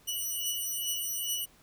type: beating tone pair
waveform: 10% pulse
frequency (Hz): 2944 / 2946.4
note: F#7 / F#7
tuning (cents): -9 / -8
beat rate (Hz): 2.4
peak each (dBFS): -27 / -25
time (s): 0.07-1.46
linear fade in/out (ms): 20
effects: pink hiss -61 dBFS RMS until 1.62 s